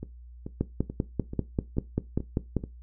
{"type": "two click trains", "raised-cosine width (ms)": 3, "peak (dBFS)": [-22, -12], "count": [7, 11], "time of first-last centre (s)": [[0.03, 2.639], [0.61, 2.567]], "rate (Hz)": [2.3, 5.11], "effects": ["noise-tail reverb RT60 0.2 s tail -17 dB re dry", "added 60 Hz sine -44 dBFS peak until 2.82 s"]}